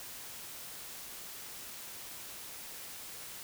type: silence
effects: white hiss -46 dBFS RMS until 3.43 s